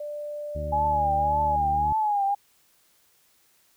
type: tone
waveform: sine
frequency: 591 Hz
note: D5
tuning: 11 cents sharp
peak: -31 dBFS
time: 0-1.56 s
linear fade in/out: 5 ms
type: harmonic tone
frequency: 75.1 Hz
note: D2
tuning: 39 cents sharp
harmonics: 1 / 2 / 3 / 4 / 5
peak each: -31 / -36 / -43 / -45 / -48 dBFS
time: 0.55-1.93 s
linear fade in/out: 5 ms
type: tone with vibrato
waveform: sine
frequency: 830.6 Hz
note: G#5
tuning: in tune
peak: -21 dBFS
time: 0.72-2.35 s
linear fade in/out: 10 ms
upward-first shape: triangle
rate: 1.8 Hz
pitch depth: 100 cents each way
effects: white hiss -63 dBFS RMS until 3.76 s